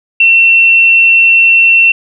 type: tone with frequency modulation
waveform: sine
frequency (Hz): 2705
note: E7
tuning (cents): +44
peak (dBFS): -3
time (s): 0.2-1.92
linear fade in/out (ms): 5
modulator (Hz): 64.9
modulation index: 0.31
effects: none